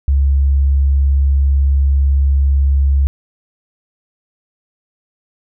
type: tone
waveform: sine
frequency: 69 Hz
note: C#2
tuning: 7 cents flat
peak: -9 dBFS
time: 0.08-3.07 s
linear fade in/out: 0 ms
effects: none